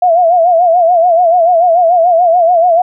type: tone with vibrato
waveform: sine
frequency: 690 Hz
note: F5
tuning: 21 cents flat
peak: -5 dBFS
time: 0.02-2.82 s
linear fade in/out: 5 ms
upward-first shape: sine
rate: 6.9 Hz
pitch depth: 100 cents each way
effects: none